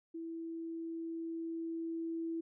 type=tone with level ramp; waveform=sine; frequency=329.6 Hz; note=E4; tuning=in tune; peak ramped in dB=-40 to -35 dBFS; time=0.14-2.41 s; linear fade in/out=10 ms; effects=none